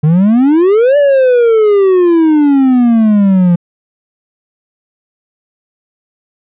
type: exponential two-way sweep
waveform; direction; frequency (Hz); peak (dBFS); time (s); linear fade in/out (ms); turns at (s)
triangle; up then down; 146.83 to 587 to 170.9; -3; 0.03-3.56; 10; 0.97
effects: resampled to 8000 Hz